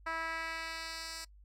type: tone with band-pass filter sweep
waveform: 10% pulse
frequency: 326.2 Hz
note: E4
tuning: 18 cents flat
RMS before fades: -40 dBFS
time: 0.06-1.25 s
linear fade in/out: 10 ms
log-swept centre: 1400 to 6500 Hz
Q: 1.2
effects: noise-tail reverb RT60 0.1 s tail -23 dB re dry + added 50 Hz sine -55 dBFS peak until 1.44 s